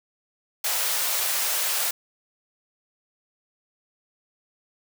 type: high-pass noise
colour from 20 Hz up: white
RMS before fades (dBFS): -25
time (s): 0.64-1.91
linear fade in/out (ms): 5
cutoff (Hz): 510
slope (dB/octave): 24
effects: none